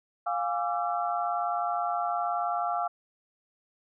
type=tone cluster; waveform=sine; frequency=703 / 822 / 1168 / 1347 Hz; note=F5 / G#5 / D6 / E6; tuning=+11 / -18 / -10 / +37 cents; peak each=-29 / -34 / -34 / -34 dBFS; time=0.26-2.88 s; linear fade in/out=10 ms; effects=none